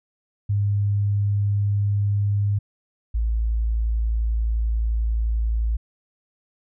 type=tone pair in turn; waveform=sine; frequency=101.7 / 55.71 Hz; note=G#2 / A1; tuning=-36 / +22 cents; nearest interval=minor seventh; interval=1042 cents; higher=first; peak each=-18 / -19 dBFS; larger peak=first; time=0.49-2.59 / 3.14-5.77 s; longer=second; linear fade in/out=10 ms; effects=none